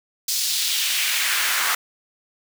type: noise with high-pass filter sweep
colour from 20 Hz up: pink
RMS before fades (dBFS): -22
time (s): 0.28-1.75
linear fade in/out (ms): 5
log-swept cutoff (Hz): 5100 to 1200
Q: 1.6
effects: none